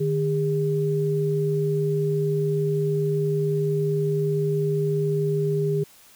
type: tone pair together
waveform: sine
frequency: 151.8 / 405.3 Hz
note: D#3 / G#4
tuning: -42 / -42 cents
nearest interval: octave + perfect fourth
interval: 1700 cents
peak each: -23 dBFS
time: 0-5.84 s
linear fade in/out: 10 ms
effects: white hiss -52 dBFS RMS until 6.15 s